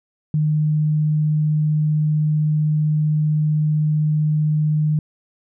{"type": "tone", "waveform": "sine", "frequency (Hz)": 152.6, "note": "D#3", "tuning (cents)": -33, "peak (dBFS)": -15, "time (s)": [0.34, 4.99], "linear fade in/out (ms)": 2, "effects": []}